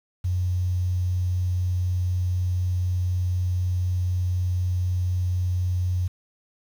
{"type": "tone", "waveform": "sine", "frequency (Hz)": 90.4, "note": "F#2", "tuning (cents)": -40, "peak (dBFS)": -21, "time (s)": [0.24, 6.08], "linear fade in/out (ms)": 10, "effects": ["8-bit"]}